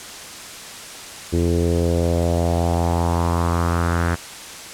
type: tone with low-pass filter sweep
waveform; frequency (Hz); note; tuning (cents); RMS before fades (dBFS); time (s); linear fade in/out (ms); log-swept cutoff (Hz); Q
sawtooth; 85.2; F2; -42; -19; 1.32-4.16; 20; 370 to 1600; 3.3
effects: white hiss -35 dBFS RMS until 4.73 s + low-pass 9000 Hz 12 dB/octave